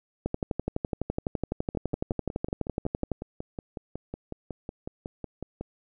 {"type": "two click trains", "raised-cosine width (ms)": 2, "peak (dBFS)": [-21, -14], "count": [22, 35], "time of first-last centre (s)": [[1.75, 5.61], [0.26, 3.117]], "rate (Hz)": [5.44, 11.9], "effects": []}